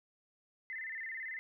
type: tone with vibrato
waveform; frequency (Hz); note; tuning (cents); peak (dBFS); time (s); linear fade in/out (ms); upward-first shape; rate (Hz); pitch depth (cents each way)
sine; 1918; A#6; +49; -39; 0.7-1.39; 0; square; 18; 110
effects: none